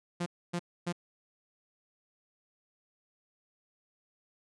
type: tone bursts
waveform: sawtooth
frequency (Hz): 174.1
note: F3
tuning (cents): -5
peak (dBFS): -27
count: 3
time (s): 0.2-0.926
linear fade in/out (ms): 10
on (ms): 62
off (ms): 270
effects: resampled to 22050 Hz